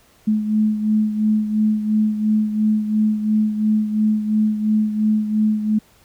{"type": "beating tone pair", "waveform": "sine", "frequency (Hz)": [214, 216.9], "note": ["A3", "A3"], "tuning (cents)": [-48, -25], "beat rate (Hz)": 2.9, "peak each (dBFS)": [-16, -23], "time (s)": [0.27, 5.79], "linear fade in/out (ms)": 10, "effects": ["pink hiss -54 dBFS RMS until 6.04 s"]}